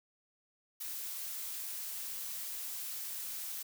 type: noise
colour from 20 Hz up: blue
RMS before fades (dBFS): -41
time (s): 0.8-3.63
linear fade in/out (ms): 10
effects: none